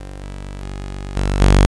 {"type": "tone with level steps", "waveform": "sawtooth", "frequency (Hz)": 48.18, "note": "G1", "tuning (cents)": -29, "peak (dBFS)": [-26, -24, -22, -12, -4], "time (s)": [0, 1.66], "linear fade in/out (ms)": 0, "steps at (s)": [0.22, 0.61, 1.16, 1.4], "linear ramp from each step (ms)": 10, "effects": ["resampled to 22050 Hz", "7-bit"]}